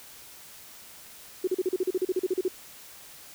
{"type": "tone bursts", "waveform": "sine", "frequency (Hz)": 370, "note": "F#4", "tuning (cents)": 0, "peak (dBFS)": -22, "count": 15, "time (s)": [1.44, 2.482], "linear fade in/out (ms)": 5, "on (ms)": 34, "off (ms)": 38, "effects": ["white hiss -48 dBFS RMS until 3.34 s"]}